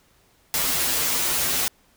white noise with comb filter, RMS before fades -23 dBFS, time 0.54-1.68 s, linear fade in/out 0 ms, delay 9.7 ms, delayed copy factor -0.95, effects pink hiss -60 dBFS RMS until 1.96 s

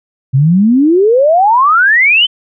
sine exponential sweep, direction up, 126.8 to 3136 Hz, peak -5 dBFS, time 0.33-2.27 s, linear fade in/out 20 ms, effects none

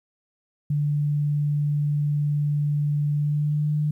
sine tone with pitch glide, 146.83 to 150.35 Hz, D3 to D3, 0 to +41 cents, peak -20 dBFS, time 0.7-3.91 s, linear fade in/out 5 ms, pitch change +41 cents, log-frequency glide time 3.14-3.76 s, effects 10-bit

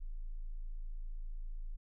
sine tone, 27.5 Hz, A0, in tune, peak -38 dBFS, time 0-1.77 s, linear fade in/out 20 ms, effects none

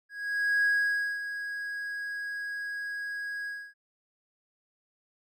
triangle tone with ADSR envelope, 1652 Hz, G#6, 10 cents flat, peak -19 dBFS, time 0.09-3.74 s, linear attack 550 ms, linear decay 550 ms, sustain -12 dB, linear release 270 ms, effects tanh soft clip ceiling -17 dBFS

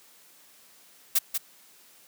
blue noise with echo, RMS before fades -21 dBFS, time 1.15-1.19 s, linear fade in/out 10 ms, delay 190 ms, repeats 1, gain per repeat -6 dB, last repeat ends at 1.38 s, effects white hiss -56 dBFS RMS until 2.07 s + high-pass 150 Hz 12 dB/octave

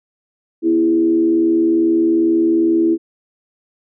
sine tone with frequency modulation, 331.3 Hz, E4, 9 cents sharp, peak -11 dBFS, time 0.62-2.98 s, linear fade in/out 50 ms, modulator 77.6 Hz, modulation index 0.53, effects none

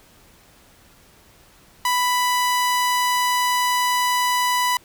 sawtooth tone, 990 Hz, B5, 4 cents sharp, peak -14 dBFS, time 1.85-4.77 s, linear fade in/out 2 ms, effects pink hiss -52 dBFS RMS until 4.84 s

